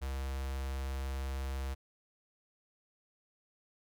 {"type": "tone with notch filter", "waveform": "square", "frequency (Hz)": 67, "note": "C2", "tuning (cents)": 42, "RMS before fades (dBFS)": -37, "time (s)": [0.01, 1.75], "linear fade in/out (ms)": 20, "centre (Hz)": 250, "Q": 0.95, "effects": []}